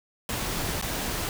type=noise with dropouts; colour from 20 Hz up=pink; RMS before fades=-30 dBFS; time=0.29-1.29 s; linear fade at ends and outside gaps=1 ms; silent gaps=0.814-0.824 s; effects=none